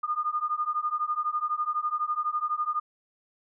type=beating tone pair; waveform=sine; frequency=1213 / 1225 Hz; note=D#6 / D#6; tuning=-44 / -27 cents; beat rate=12 Hz; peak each=-29 / -29 dBFS; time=0.03-2.8 s; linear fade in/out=10 ms; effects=none